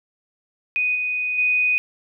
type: tone with level steps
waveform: sine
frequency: 2489 Hz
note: D#7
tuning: in tune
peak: -18 / -21 / -16 dBFS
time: 0.76-1.78 s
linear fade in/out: 0 ms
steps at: 0.95 / 1.38 s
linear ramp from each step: 5 ms
effects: none